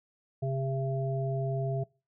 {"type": "harmonic tone", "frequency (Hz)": 134.1, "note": "C3", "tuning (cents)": 43, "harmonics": [1, 3, 5], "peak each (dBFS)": [-29, -37, -36], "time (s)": [0.42, 1.84], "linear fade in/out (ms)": 10, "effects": ["noise-tail reverb RT60 0.3 s tail -23 dB re dry"]}